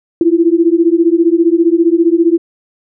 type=beating tone pair; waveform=sine; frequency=328.8 / 343.8 Hz; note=E4 / F4; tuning=-4 / -27 cents; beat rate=15 Hz; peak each=-10 dBFS; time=0.21-2.38 s; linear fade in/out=2 ms; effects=none